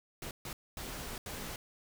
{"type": "noise bursts at uneven times", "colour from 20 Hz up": "pink", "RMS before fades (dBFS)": -42, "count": 4, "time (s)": [[0.22, 0.31], [0.45, 0.53], [0.77, 1.18], [1.26, 1.56]], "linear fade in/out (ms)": 2, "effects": []}